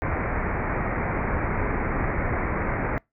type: low-pass noise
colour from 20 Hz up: pink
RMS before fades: -26 dBFS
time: 0.02-2.98 s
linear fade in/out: 0 ms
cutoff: 2300 Hz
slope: 96 dB/octave
effects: noise-tail reverb RT60 0.2 s tail -25 dB re dry